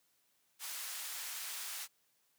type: band-pass noise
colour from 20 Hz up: white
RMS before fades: -43 dBFS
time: 0.59-1.88 s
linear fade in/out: 50 ms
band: 980 to 16000 Hz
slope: 12 dB/octave
effects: white hiss -75 dBFS RMS until 2.38 s + high-pass 100 Hz 12 dB/octave